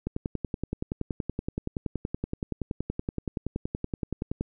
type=click train; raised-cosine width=3 ms; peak=-16 dBFS; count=47; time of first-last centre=0.07-4.41 s; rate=10.6 Hz; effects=none